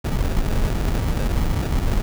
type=noise with sample-and-hold; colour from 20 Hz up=brown; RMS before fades=-20 dBFS; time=0.04-2.02 s; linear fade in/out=10 ms; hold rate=1050 Hz; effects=none